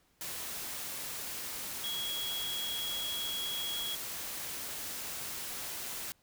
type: tone in noise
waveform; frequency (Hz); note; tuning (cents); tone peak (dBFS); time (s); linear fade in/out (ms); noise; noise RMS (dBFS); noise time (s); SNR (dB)
sine; 3322; G#7; 0; -35; 1.84-3.95; 0; white; -40; 0.21-6.12; +2
effects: pink hiss -70 dBFS RMS until 6.22 s